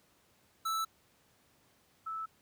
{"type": "tone pair in turn", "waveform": ["square", "sine"], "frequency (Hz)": [1317, 1311.8], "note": ["E6", "E6"], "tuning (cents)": [-2, -9], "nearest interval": "unison", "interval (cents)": 7, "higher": "first", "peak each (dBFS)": [-32, -36], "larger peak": "first", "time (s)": [[0.65, 0.85], [2.06, 2.26]], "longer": "neither", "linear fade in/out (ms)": 10, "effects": ["pink hiss -68 dBFS RMS until 2.41 s", "high-pass 80 Hz 12 dB/octave"]}